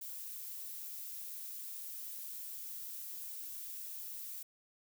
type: noise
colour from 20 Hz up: violet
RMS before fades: -45 dBFS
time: 0.01-4.43 s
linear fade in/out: 5 ms
effects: none

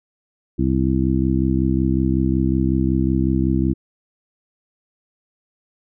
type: harmonic tone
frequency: 65.41 Hz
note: C2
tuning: in tune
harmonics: 1 / 2 / 3 / 4 / 5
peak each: -22 / -22 / -22 / -22 / -22 dBFS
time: 0.58-3.74 s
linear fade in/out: 20 ms
effects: none

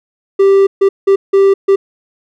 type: tone bursts at uneven times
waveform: triangle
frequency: 392 Hz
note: G4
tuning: in tune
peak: -3 dBFS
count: 5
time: 0.39-0.67 / 0.81-0.89 / 1.07-1.16 / 1.33-1.54 / 1.68-1.76 s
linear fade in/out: 10 ms
effects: none

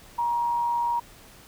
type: tone with amplitude modulation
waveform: sine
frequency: 947 Hz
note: A#5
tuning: 27 cents sharp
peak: -21 dBFS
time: 0.18-1 s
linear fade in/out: 10 ms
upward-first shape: sine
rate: 138 Hz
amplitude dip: 30%
effects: pink hiss -50 dBFS RMS until 1.47 s

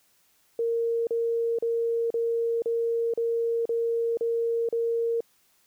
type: tone bursts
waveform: sine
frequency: 463.1 Hz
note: A#4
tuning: 11 cents flat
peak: -23 dBFS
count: 9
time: 0.59-5.206 s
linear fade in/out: 2 ms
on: 480 ms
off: 37 ms
effects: white hiss -65 dBFS RMS until 5.66 s

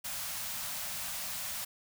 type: band-stop noise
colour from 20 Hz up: white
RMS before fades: -38 dBFS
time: 0.04-1.65 s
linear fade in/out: 10 ms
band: 240 to 550 Hz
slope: 96 dB/octave
effects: none

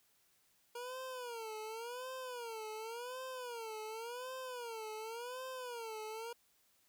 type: tone with vibrato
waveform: 25% pulse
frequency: 473.5 Hz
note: A#4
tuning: 27 cents sharp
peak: -39 dBFS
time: 0.75-6.33 s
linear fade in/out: 5 ms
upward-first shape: sine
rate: 0.9 Hz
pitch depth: 160 cents each way
effects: white hiss -73 dBFS RMS until 6.88 s

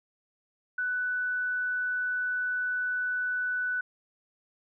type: tone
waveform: sine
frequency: 1490 Hz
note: F#6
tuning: 12 cents sharp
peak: -27 dBFS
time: 0.78-3.81 s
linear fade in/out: 5 ms
effects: none

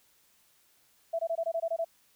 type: tone bursts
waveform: sine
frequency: 663 Hz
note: E5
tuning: 10 cents sharp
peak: -27 dBFS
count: 9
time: 1.13-1.847 s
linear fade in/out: 10 ms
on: 61 ms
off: 21 ms
effects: white hiss -66 dBFS RMS until 2.15 s

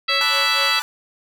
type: harmonic tone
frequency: 660 Hz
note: E5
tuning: 2 cents sharp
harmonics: 2 / 3 / 4 / 5 / 6 / 7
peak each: -24 / -24 / -24 / -24 / -24 / -24 dBFS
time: 0.08-0.8 s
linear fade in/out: 10 ms
type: tone with tremolo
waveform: 40% pulse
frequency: 555 Hz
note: C#5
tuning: 2 cents sharp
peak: -26 dBFS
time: 0.09-0.79 s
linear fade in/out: 5 ms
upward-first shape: sine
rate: 4.2 Hz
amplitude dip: 95%
type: chord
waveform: sawtooth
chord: B minor seventh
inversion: third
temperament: equal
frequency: 880 / 987.8 / 1174.7 / 1480 Hz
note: A5 / B5 / D6 / F#6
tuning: 0 / 0 / 0 / 0 cents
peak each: -26 / -29 / -28 / -25 dBFS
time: 0.21-0.82 s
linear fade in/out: 0 ms
effects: none

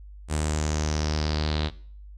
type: tone with low-pass filter sweep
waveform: sawtooth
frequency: 76.5 Hz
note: D#2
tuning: 29 cents flat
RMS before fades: -26 dBFS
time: 0.28-1.71 s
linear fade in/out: 50 ms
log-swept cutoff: 8600 to 3800 Hz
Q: 4.9
effects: noise-tail reverb RT60 0.5 s tail -19 dB re dry + added 50 Hz sine -41 dBFS peak until 2.17 s

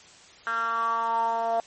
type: tone with band-pass filter sweep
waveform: 10% pulse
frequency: 229.1 Hz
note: A#3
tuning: 30 cents flat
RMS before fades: -26 dBFS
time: 0.47-1.6 s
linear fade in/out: 0 ms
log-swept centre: 1500 to 700 Hz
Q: 6.2
effects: white hiss -51 dBFS RMS until 1.66 s + MP3 32 kbps

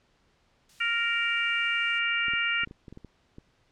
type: noise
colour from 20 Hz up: violet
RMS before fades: -44 dBFS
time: 0.69-1.99 s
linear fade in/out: 5 ms
type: harmonic tone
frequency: 466.2 Hz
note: A#4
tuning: in tune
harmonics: 3 / 4 / 5 / 6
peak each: -30 / -31 / -29 / -30 dBFS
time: 0.8-2.65 s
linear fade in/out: 10 ms
type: clicks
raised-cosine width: 3 ms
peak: -31 dBFS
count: 10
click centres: 2.283 / 2.336 / 2.635 / 2.674 / 2.711 / 2.882 / 2.926 / 2.974 / 3.047 / 3.384 s
effects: pink hiss -67 dBFS RMS until 3.71 s + low-pass 5000 Hz 12 dB/octave

